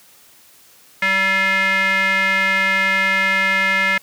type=tone with band-pass filter; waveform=square; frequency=192.1 Hz; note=G3; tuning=35 cents flat; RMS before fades=-17 dBFS; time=1.02-3.98 s; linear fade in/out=5 ms; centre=2000 Hz; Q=5.1; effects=white hiss -49 dBFS RMS until 4.02 s + high-pass 80 Hz 12 dB/octave